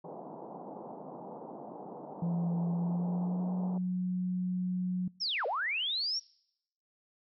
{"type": "band-pass noise", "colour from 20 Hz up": "white", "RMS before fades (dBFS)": -45, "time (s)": [0.04, 3.78], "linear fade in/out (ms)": 5, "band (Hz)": [150, 910], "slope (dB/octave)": 48}
{"type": "tone with pitch glide", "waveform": "sine", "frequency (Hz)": [170.9, 182.11], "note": ["F3", "F#3"], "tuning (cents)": [-37, -27], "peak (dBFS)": -29, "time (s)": [2.22, 5.08], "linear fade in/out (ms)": 5, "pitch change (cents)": 110, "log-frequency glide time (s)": [2.67, 3.55]}
{"type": "linear two-way sweep", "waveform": "sine", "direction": "down then up", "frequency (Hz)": [5700, 438.6, 5700], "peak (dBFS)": -30, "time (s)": [5.2, 6.2], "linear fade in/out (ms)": 20, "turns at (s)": 5.46}
{"effects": ["noise-tail reverb RT60 0.8 s tail -25 dB re dry"]}